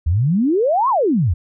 sine exponential two-way sweep, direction up then down, 73.42 to 1122 to 73.42 Hz, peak -13 dBFS, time 0.06-1.34 s, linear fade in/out 10 ms, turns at 0.89 s, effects none

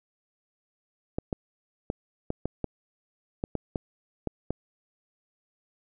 clicks, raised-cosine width 2 ms, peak -15 dBFS, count 11, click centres 1.185 / 1.328 / 1.901 / 2.304 / 2.456 / 2.643 / 3.439 / 3.553 / 3.758 / 4.273 / 4.506 s, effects none

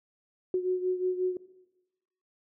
sine beating tone pair, 365.9 / 371.5 Hz, F#4 / F#4, -19 / +7 cents, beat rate 5.6 Hz, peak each -27 / -31 dBFS, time 0.54-1.37 s, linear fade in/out 2 ms, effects noise-tail reverb RT60 1.0 s tail -17 dB re dry

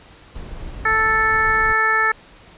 brown noise, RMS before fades -31 dBFS, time 0.35-1.73 s, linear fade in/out 5 ms
harmonic tone, 440 Hz, A4, in tune, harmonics 1 / 2 / 3 / 4 / 5, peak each -28 / -25 / -19 / -17 / -25 dBFS, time 0.85-2.12 s, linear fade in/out 5 ms
effects pink hiss -46 dBFS RMS until 2.57 s + resampled to 8000 Hz

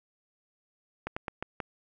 slowing click train, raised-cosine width 0.5 ms, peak -18 dBFS, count 5, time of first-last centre 1.07-1.602 s, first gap 95 ms, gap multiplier 1.23, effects none

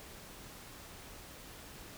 silence, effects pink hiss -51 dBFS RMS until 1.97 s

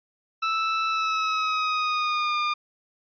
sawtooth tone with pitch glide, 1317 to 1207.7 Hz, E6 to D6, -2 to +48 cents, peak -19 dBFS, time 0.42-2.54 s, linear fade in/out 10 ms, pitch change -150 cents, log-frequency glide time 0.89-2.38 s, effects resampled to 11025 Hz

